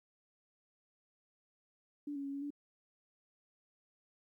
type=tone with pitch steps; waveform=sine; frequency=290.6 / 279.6 / 277.5 / 279.9 / 288.5 Hz; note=D4 / C#4 / C#4 / C#4 / D4; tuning=-18 / +15 / +2 / +17 / -31 cents; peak=-38 dBFS; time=2.07-2.505 s; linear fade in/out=5 ms; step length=87 ms; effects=13-bit